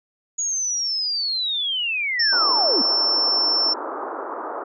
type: linear sweep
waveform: sine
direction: down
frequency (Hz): 6760 to 220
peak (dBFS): -21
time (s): 0.38-2.82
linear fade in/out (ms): 10
type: tone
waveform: sine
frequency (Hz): 5380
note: E8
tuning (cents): +34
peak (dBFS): -17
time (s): 2.19-3.74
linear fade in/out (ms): 10
type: band-pass noise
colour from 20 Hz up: white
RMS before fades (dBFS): -30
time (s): 2.32-4.64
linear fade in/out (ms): 10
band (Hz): 290 to 1300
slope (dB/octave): 48
effects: none